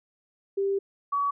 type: tone pair in turn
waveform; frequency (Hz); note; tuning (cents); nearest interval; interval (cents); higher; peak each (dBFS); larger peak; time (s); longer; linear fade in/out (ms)
sine; 394.1 / 1133.5; G4 / C#6; +9 / +38; octave + tritone; 1829; second; -23; neither; 0.57-0.79 / 1.12-1.31; first; 10
effects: none